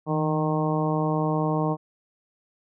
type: harmonic tone with a mistuned harmonic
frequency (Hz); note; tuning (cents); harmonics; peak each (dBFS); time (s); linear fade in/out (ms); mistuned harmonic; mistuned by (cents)
154.2; D#3; -15; 1 / 2 / 3 / 4 / 5 / 6 / 7; -25 / -28 / -30 / -31 / -32 / -33 / -33; 0.06-1.77; 50; 1; +50
effects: none